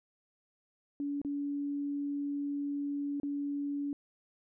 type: tone with dropouts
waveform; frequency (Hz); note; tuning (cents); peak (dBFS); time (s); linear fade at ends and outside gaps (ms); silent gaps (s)
sine; 285.4; D4; -49; -32; 1-3.93; 1; 1.216-1.248 / 3.2-3.232
effects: none